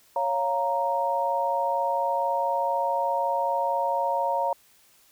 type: chord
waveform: sine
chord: Bb minor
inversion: first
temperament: equal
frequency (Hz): 554.4 / 698.5 / 932.3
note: Db5 / F5 / Bb5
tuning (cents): 0 / 0 / 0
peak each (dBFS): -28 / -29 / -25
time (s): 0.16-4.53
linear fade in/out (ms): 2
effects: white hiss -59 dBFS RMS until 5.11 s